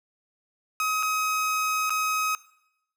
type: tone with dropouts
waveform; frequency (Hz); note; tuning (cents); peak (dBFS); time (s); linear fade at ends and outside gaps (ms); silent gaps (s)
30% pulse; 1267; D#6; +31; -21; 0.8-2.35; 1; 1.027-1.03 / 1.896-1.904
effects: noise-tail reverb RT60 0.8 s tail -19 dB re dry